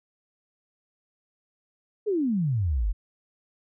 sine exponential sweep, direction down, 444.8 to 42.83 Hz, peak -22 dBFS, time 2.06-2.93 s, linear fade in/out 20 ms, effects none

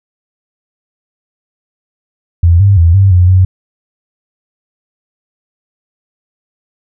sine tone with pitch steps, 85.2 / 99.6 / 83.9 / 97.6 / 89.6 / 92.9 Hz, F2 / G2 / E2 / G2 / F2 / F#2, -42 / +28 / +31 / -7 / +45 / +7 cents, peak -3 dBFS, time 2.43-3.45 s, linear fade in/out 5 ms, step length 170 ms, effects none

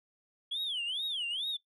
sine tone with vibrato, 3239 Hz, G#7, 44 cents flat, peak -30 dBFS, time 0.51-1.57 s, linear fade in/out 10 ms, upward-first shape sine, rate 2.3 Hz, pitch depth 270 cents each way, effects noise-tail reverb RT60 0.1 s tail -17 dB re dry + tanh soft clip ceiling -30 dBFS

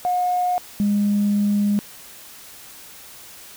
sine tone pair in turn, 721 / 204.8 Hz, F#5 / G#3, -45 / -24 cents, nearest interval octave + minor seventh, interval 2179 cents, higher first, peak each -17 / -15 dBFS, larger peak second, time 0.05-0.58 / 0.8-1.79 s, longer second, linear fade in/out 0 ms, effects tanh soft clip ceiling -12 dBFS + white hiss -42 dBFS RMS until 3.56 s

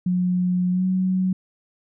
sine tone with pitch glide, 180.5 to 186.11 Hz, F#3 to F#3, -43 to +10 cents, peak -18 dBFS, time 0.06-1.33 s, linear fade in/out 5 ms, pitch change +53 cents, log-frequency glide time 0.71-0.85 s, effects none

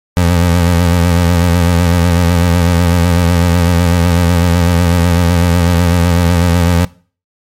25% pulse tone with vibrato, 86.6 Hz, F2, 14 cents flat, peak -4 dBFS, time 0.17-6.85 s, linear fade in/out 0 ms, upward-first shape sine, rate 8 Hz, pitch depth 53 cents each way, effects noise-tail reverb RT60 0.4 s tail -21 dB re dry + MP3 64 kbps

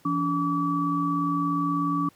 sine tone cluster, 168.8 / 285.8 / 1148 Hz, E3 / D4 / D6, +41 / -47 / -40 cents, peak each -29 / -26 / -26 dBFS, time 0.05-2.09 s, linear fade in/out 5 ms, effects pink hiss -59 dBFS RMS until 2.15 s + high-pass 100 Hz 12 dB/octave

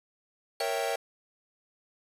45% pulse chord, A# diminished seventh, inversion none, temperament equal, 466.2 / 554.4 / 659.3 / 784 Hz, A#4 / C#5 / E5 / G5, 0 / 0 / 0 / 0 cents, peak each -34 dBFS, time 0.6-0.96 s, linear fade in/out 5 ms
40% pulse tone with exponential decay, 4435 Hz, C#8, in tune, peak -32 dBFS, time 0.6-0.67 s, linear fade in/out 2 ms, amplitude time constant 15 ms
effects resampled to 32000 Hz

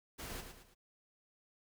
pink noise with echo, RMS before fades -45 dBFS, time 0.18-0.42 s, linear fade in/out 20 ms, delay 110 ms, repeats 3, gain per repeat -7 dB, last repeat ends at 0.75 s, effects none

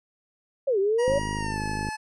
sine exponential two-way sweep, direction down then up, 577 to 380 to 577 Hz, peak -20 dBFS, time 0.67-1.19 s, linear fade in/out 10 ms, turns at 0.79 s
25% pulse tone with pitch glide, 952 to 863 Hz, A#5 to A5, +36 to -34 cents, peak -27 dBFS, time 0.98-1.97 s, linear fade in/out 20 ms, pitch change -170 cents, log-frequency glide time 1.35-1.61 s
click train, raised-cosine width 3 ms, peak -19 dBFS, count 43, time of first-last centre 1.08-1.888 s, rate 52 Hz
effects resampled to 24000 Hz

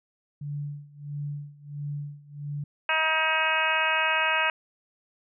sine tone with tremolo, 145.2 Hz, D3, 19 cents flat, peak -29 dBFS, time 0.41-2.64 s, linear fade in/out 5 ms, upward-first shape sine, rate 1.5 Hz, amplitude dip 90%
harmonic tone, 317.2 Hz, D#4, 33 cents sharp, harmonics 2 / 3 / 4 / 5 / 6 / 7 / 8 / 9, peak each -33 / -29 / -31 / -28 / -33 / -33 / -27 / -32 dBFS, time 2.89-4.5 s, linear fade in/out 2 ms
effects none

